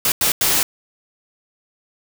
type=noise bursts at uneven times; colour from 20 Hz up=white; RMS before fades=-17 dBFS; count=3; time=0.05-0.12 / 0.21-0.32 / 0.41-0.63 s; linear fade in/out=2 ms; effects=none